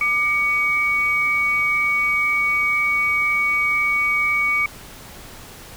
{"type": "tone pair together", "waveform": "sine", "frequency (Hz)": [1196, 2251], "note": ["D6", "C#7"], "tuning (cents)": [31, 26], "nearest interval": "major seventh", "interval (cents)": 1095, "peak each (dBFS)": [-25, -17], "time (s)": [0.01, 4.66], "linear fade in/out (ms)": 2, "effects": ["pink hiss -40 dBFS RMS until 5.76 s"]}